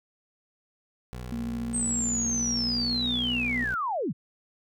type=tone; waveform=20% pulse; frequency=61.74 Hz; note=B1; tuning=in tune; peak=-31 dBFS; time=1.13-3.74 s; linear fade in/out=0 ms
type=tone with pitch glide; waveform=sine; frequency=233.1 to 243 Hz; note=A#3 to B3; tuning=0 to -28 cents; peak=-30 dBFS; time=1.32-3.64 s; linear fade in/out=2 ms; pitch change=+72 cents; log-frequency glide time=2.36-3.14 s
type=linear sweep; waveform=sine; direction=down; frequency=8372 to 103.83 Hz; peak=-26 dBFS; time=1.73-4.13 s; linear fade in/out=20 ms
effects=none